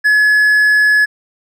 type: tone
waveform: triangle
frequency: 1700 Hz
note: G#6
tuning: 40 cents sharp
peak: -6 dBFS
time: 0.04-1.06 s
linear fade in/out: 20 ms
effects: none